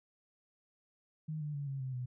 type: tone with pitch steps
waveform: sine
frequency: 155.56 / 148.96 / 142.65 / 136.6 / 130.81 / 125.26 Hz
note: D#3 / D3 / C#3 / C#3 / C3 / B2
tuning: 0 / +25 / +50 / -25 / 0 / +25 cents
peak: -36 dBFS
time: 1.28-2.06 s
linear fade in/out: 10 ms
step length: 130 ms
effects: none